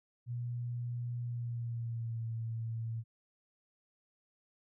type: tone with pitch glide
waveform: sine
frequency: 120.6 to 113.83 Hz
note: B2 to A#2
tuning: -41 to -41 cents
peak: -35 dBFS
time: 0.26-3.04 s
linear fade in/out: 50 ms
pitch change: -100 cents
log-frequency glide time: 1.21-2.27 s
effects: none